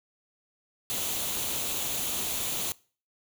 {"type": "noise with comb filter", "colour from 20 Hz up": "white", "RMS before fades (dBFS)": -31, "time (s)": [0.9, 2.72], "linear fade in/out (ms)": 0, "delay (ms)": 0.29, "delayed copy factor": 0.5, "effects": ["noise-tail reverb RT60 0.4 s tail -22 dB re dry"]}